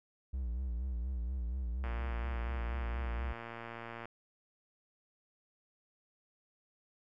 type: tone with vibrato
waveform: triangle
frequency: 61.74 Hz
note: B1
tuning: in tune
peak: -32 dBFS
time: 0.33-3.33 s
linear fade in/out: 10 ms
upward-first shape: sine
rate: 4.2 Hz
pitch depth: 120 cents each way
type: click train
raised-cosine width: 0.5 ms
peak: -29 dBFS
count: 258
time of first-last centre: 1.84-4.056 s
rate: 116 Hz
effects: none